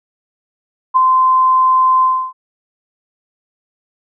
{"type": "tone with ADSR envelope", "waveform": "sine", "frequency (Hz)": 1035, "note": "C6", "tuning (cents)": -19, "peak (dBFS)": -5, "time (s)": [0.94, 2.33], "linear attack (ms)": 26, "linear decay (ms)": 8, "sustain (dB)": -3, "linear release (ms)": 300, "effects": []}